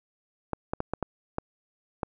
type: clicks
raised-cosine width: 1 ms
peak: -14 dBFS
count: 7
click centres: 0.533 / 0.735 / 0.804 / 0.936 / 1.027 / 1.384 / 2.032 s
effects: none